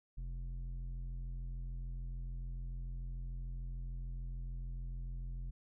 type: tone with low-pass filter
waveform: square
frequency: 43.4 Hz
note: F1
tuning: 10 cents flat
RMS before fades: -42 dBFS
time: 0.17-5.51 s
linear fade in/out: 10 ms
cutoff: 120 Hz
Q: 1.2
effects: none